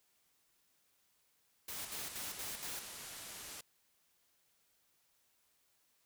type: noise bursts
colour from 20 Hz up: white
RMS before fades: -44 dBFS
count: 5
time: 1.68-2.794 s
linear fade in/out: 5 ms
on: 170 ms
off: 66 ms
type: low-pass noise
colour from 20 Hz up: white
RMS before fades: -49 dBFS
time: 1.78-3.61 s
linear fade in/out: 5 ms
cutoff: 12000 Hz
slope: 24 dB/octave
effects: white hiss -75 dBFS RMS until 6.05 s